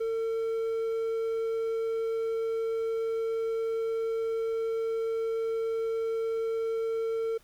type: tone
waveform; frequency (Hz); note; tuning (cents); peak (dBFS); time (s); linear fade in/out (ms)
triangle; 451.7; A4; +45; -25; 0-7.38; 10
effects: pink hiss -61 dBFS RMS until 7.43 s + MP3 96 kbps